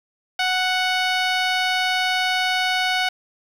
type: tone with low-pass filter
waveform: 10% pulse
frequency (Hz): 740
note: F#5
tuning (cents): 0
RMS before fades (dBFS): -21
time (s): 0.39-3.09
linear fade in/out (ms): 5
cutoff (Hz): 6700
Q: 0.5
effects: 7-bit